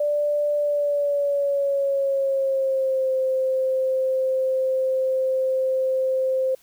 sine tone with pitch glide, 587.3 to 523.2 Hz, D5 to C5, 0 to 0 cents, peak -19 dBFS, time 0-6.55 s, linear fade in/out 5 ms, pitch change -200 cents, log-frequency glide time 0.56-3.12 s, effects white hiss -57 dBFS RMS until 6.62 s

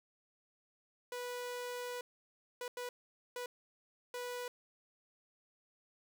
sawtooth tone bursts at uneven times, 491.1 Hz, B4, 10 cents flat, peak -36 dBFS, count 5, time 1.12-2.01 / 2.61-2.68 / 2.77-2.89 / 3.36-3.46 / 4.14-4.48 s, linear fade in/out 2 ms, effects none

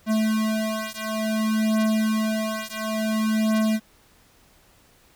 square beating tone pair, 217.9 / 218.47 Hz, A3 / A3, -17 / -12 cents, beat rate 0.57 Hz, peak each -25 dBFS, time 0.06-3.8 s, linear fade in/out 50 ms, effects pink hiss -57 dBFS RMS until 5.15 s

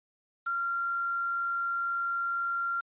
sine tone with quantisation, 1381 Hz, F6, 20 cents flat, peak -28 dBFS, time 0.46-2.81 s, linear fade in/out 10 ms, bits 8, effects resampled to 8000 Hz

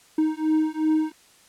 triangle beating tone pair, 311.1 / 313.8 Hz, D#4 / D#4, 0 / +15 cents, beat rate 2.7 Hz, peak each -21 dBFS, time 0.18-1.12 s, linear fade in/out 5 ms, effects white hiss -55 dBFS RMS until 1.48 s + low-pass 10000 Hz 12 dB/octave

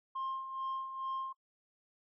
sine tone with tremolo, 1061 Hz, C6, 24 cents sharp, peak -32 dBFS, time 0.15-1.33 s, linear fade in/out 10 ms, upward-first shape sine, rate 2.3 Hz, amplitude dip 65%, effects noise-tail reverb RT60 0.1 s tail -23 dB re dry + tanh soft clip ceiling -33 dBFS

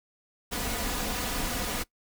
pink noise with comb filter, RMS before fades -31 dBFS, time 0.51-1.84 s, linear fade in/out 20 ms, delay 4.1 ms, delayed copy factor +0.55, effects noise-tail reverb RT60 0.1 s tail -20 dB re dry

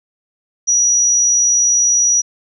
sine tone, 5820 Hz, F#8, 29 cents flat, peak -10 dBFS, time 0.67-2.22 s, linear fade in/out 20 ms, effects none

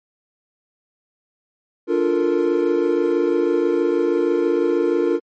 triangle chord, Bb major seventh, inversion first, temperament equal, 293.7 / 349.2 / 440 / 466.2 Hz, D4 / F4 / A4 / Bb4, 0 / 0 / 0 / 0 cents, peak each -21 / -17 / -23 / -19 dBFS, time 1.87-5.2 s, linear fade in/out 50 ms, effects MP3 32 kbps

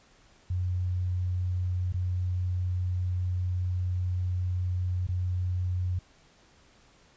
sine tone with dropouts, 90.5 Hz, F#2, 38 cents flat, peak -26 dBFS, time 0.5-5.99 s, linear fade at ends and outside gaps 5 ms, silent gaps 1.924-1.941 / 5.069-5.087 s, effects pink hiss -60 dBFS RMS until 7.16 s + resampled to 16000 Hz

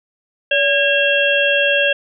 harmonic tone with a mistuned harmonic, 544 Hz, C#5, 33 cents flat, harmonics 1 / 3 / 5 / 6, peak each -17 / -18 / -17 / -21 dBFS, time 0.51-1.93 s, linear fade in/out 5 ms, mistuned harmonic 1, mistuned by +81 cents, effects none

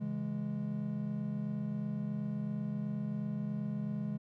triangle chord, C# minor, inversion none, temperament equal with one note detuned, 136.92 / 164.81 / 207.7 Hz, C#3 / E3 / G#3, -21 / 0 / 0 cents, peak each -38 / -39 / -34 dBFS, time 0-4.18 s, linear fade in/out 20 ms, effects none

